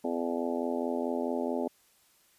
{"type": "harmonic tone with a mistuned harmonic", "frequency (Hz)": 84.6, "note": "E2", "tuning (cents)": 45, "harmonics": [3, 4, 5, 6, 7, 8, 9, 10], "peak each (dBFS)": [-33, -37, -35, -42, -36, -42, -43, -42], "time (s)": [0.04, 1.68], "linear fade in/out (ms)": 5, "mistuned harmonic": 10, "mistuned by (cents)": 24, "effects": ["white hiss -65 dBFS RMS until 2.38 s", "resampled to 32000 Hz"]}